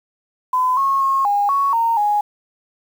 sine tone with pitch steps, 1013 / 1091 / 1083 / 814 / 1112 / 920 / 830 Hz, B5 / C#6 / C#6 / G#5 / C#6 / A#5 / G#5, +44 / -28 / -41 / -35 / +5 / -23 / -1 cents, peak -14 dBFS, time 0.53-2.21 s, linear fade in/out 5 ms, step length 240 ms, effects 7-bit

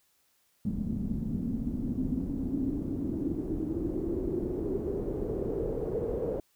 pink noise with low-pass filter sweep, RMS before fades -32 dBFS, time 0.65-6.4 s, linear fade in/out 2 ms, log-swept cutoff 210 to 480 Hz, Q 6.4, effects white hiss -70 dBFS RMS until 6.55 s

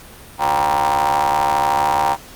35% pulse ring-modulated tone, 72.5 Hz, D2, 22 cents flat, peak -10 dBFS, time 0.38-2.17 s, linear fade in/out 50 ms, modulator 863 Hz, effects pink hiss -40 dBFS RMS until 2.35 s + Opus 48 kbps

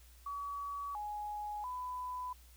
sine tone with pitch steps, 1136 / 835 / 1000 Hz, C#6 / G#5 / B5, +42 / +9 / +21 cents, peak -38 dBFS, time 0.26-2.33 s, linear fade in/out 5 ms, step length 690 ms, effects added 60 Hz sine -57 dBFS peak until 2.56 s + white hiss -64 dBFS RMS until 2.56 s

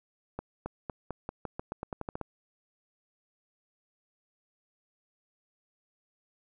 accelerating click train, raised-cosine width 1 ms, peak -21 dBFS, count 14, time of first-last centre 0.39-2.213 s, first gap 270 ms, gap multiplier 0.88, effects none

